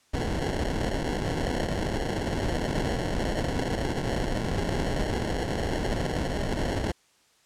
pink noise with sample-and-hold, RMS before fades -28 dBFS, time 0.13-6.92 s, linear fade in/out 10 ms, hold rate 1225 Hz, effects white hiss -63 dBFS RMS until 7.45 s + low-pass 8000 Hz 12 dB/octave

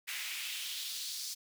pink noise with high-pass filter sweep, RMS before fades -40 dBFS, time 0.07-1.35 s, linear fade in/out 20 ms, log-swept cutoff 2100 to 5100 Hz, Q 2.3, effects none

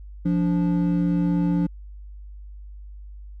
triangle tone pair together, 174.61 / 290.6 Hz, F3 / D4, 0 / -18 cents, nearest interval major sixth, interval 882 cents, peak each -18 / -22 dBFS, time 0.25-1.67 s, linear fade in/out 10 ms, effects added 50 Hz sine -37 dBFS peak until 3.4 s

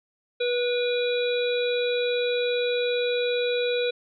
harmonic tone, 487.5 Hz, B4, 23 cents flat, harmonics 1 / 3 / 5 / 7 / 8, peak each -23 / -36 / -33 / -38 / -32 dBFS, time 0.4-3.91 s, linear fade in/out 10 ms, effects none

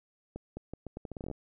accelerating click train, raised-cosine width 2 ms, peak -26 dBFS, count 14, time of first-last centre 0.36-1.313 s, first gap 210 ms, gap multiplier 0.79, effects none

